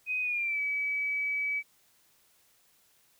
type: tone with pitch glide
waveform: sine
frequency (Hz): 2507 to 2286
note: D#7 to D7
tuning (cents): +12 to -47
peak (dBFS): -28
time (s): 0.06-1.63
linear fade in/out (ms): 50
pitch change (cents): -159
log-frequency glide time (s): 0.21-0.6
effects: white hiss -66 dBFS RMS until 3.19 s